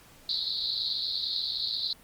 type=band-pass noise; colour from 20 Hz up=pink; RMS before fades=-30 dBFS; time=0.29-1.93 s; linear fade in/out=2 ms; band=3800 to 4500 Hz; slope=96 dB/octave; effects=pink hiss -55 dBFS RMS until 2.03 s + Opus 48 kbps